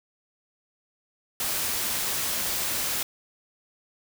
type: noise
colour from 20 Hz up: white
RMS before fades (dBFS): -28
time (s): 1.4-3.03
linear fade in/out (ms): 2
effects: none